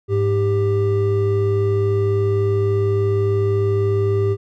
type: tone pair together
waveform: triangle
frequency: 103.8 / 395 Hz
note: G#2 / G4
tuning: 0 / +13 cents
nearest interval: octave + major seventh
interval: 2313 cents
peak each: -16 dBFS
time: 0.08-4.37 s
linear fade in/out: 50 ms
effects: none